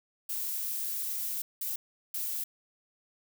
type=noise bursts at uneven times; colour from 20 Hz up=violet; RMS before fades=-34 dBFS; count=3; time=0.29-1.42 / 1.61-1.76 / 2.14-2.44 s; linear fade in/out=5 ms; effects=none